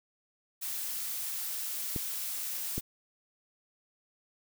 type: noise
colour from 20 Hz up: blue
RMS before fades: -36 dBFS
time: 0.61-2.81 s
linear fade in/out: 20 ms
type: clicks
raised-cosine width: 3 ms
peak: -21 dBFS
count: 2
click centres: 1.962 / 2.78 s
effects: none